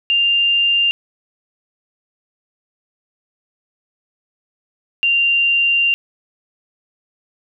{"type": "tone pair in turn", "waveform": "sine", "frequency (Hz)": [2794, 2780], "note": ["F7", "F7"], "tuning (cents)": [0, -9], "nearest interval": "unison", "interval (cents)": 9, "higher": "first", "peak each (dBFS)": -12, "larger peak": "neither", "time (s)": [[0.1, 0.91], [5.03, 5.94]], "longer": "second", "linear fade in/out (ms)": 0, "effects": []}